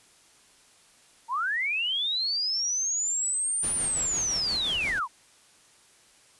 sine linear two-way sweep, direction up then down, 880 to 9450 to 880 Hz, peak -25 dBFS, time 1.28-5.08 s, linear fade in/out 50 ms, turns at 3.73 s
pink noise with tremolo, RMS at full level -37 dBFS, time 3.62-5 s, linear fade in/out 20 ms, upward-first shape sine, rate 5.8 Hz, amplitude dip 45%
effects white hiss -58 dBFS RMS until 6.39 s + resampled to 24000 Hz

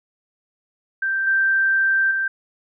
sine tone with level steps, 1568 Hz, G6, in tune, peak -19 / -15 / -19 dBFS, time 1.02-2.28 s, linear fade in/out 5 ms, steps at 1.27 / 2.11 s, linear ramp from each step 2 ms, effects none

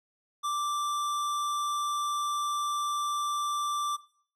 square tone, 1174.7 Hz, D6, in tune, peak -29 dBFS, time 0.43-3.97 s, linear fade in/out 20 ms, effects noise-tail reverb RT60 0.5 s tail -17 dB re dry + low-pass 11000 Hz 12 dB/octave

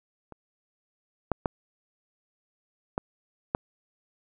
clicks, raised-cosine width 1 ms, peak -29 / -10 / -11 / -13 / -10 dBFS, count 5, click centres 0.323 / 1.317 / 1.458 / 2.979 / 3.549 s, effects none

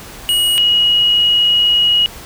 square / sine tone pair in turn, 2898 / 2898 Hz, F#7 / F#7, -37 / -37 cents, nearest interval unison, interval 0 cents, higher neither, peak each -12 / -9 dBFS, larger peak second, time 0.29-0.58 / 0.58-2.06 s, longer second, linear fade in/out 0 ms, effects pink hiss -34 dBFS RMS until 2.25 s

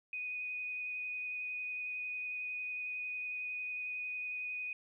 sine tone with vibrato, 2487 Hz, D#7, 1 cent flat, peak -37 dBFS, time 0.13-4.73 s, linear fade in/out 2 ms, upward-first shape sine, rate 11 Hz, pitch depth 12 cents each way, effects 13-bit

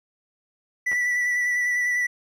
triangle tone with vibrato, 1965 Hz, B6, 9 cents flat, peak -19 dBFS, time 0.86-2.07 s, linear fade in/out 10 ms, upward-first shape square, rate 10 Hz, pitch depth 15 cents each way
clicks, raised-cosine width 0.5 ms, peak -23 dBFS, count 2, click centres 0.917 / 0.93 s
effects none

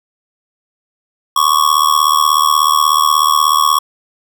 square tone with amplitude modulation, 1112 Hz, C#6, 5 cents sharp, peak -6 dBFS, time 1.36-3.79 s, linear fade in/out 5 ms, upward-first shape sine, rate 76.5 Hz, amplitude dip 90%, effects none

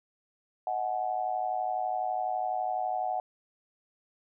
sine tone with amplitude modulation, 740 Hz, F#5, in tune, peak -24 dBFS, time 0.67-3.2 s, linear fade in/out 2 ms, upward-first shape sine, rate 112 Hz, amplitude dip 90%, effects none

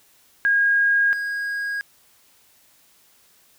sine / triangle tone pair in turn, 1631 / 1638.7 Hz, G#6 / G#6, -32 / -24 cents, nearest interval unison, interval 8 cents, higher second, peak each -15 / -22 dBFS, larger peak first, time 0.45-1.13 / 1.13-1.81 s, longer neither, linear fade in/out 0 ms, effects white hiss -57 dBFS RMS until 3.58 s

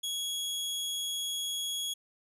sawtooth tone, 3334 Hz, G#7, 6 cents sharp, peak -29 dBFS, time 0.03-1.94 s, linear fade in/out 10 ms, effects resampled to 32000 Hz

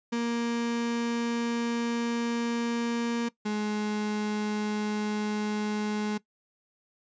35% pulse tone pair in turn, 234.8 / 210.9 Hz, A#3 / G#3, +13 / +27 cents, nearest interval major second, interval 186 cents, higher first, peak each -25 / -26 dBFS, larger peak first, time 0.12-3.29 / 3.45-6.18 s, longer first, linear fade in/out 10 ms, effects noise-tail reverb RT60 0.1 s tail -19 dB re dry + resampled to 16000 Hz

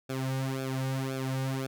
sawtooth tone with flanger, 132.6 Hz, C3, 23 cents sharp, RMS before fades -32 dBFS, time 0.09-1.67 s, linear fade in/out 10 ms, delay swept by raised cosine 1 to 3 ms, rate 1.9 Hz, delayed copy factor -0.95, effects none

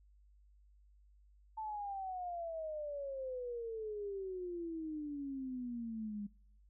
sine exponential sweep, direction down, 885 to 202.3 Hz, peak -39 dBFS, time 1.57-6.27 s, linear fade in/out 10 ms, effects noise-tail reverb RT60 0.7 s tail -23 dB re dry + added 50 Hz sine -62 dBFS peak until 6.69 s

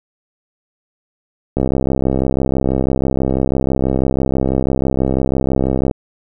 click train, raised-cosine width 2 ms, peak -3 dBFS, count 288, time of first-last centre 1.57-5.912 s, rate 66.1 Hz, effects none

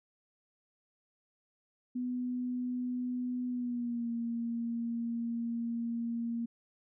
sine tone with pitch glide, 248.5 to 233.2 Hz, B3 to A#3, +11 to +1 cents, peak -32 dBFS, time 1.95-6.46 s, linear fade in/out 10 ms, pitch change -110 cents, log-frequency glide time 3.48-4.1 s, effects none

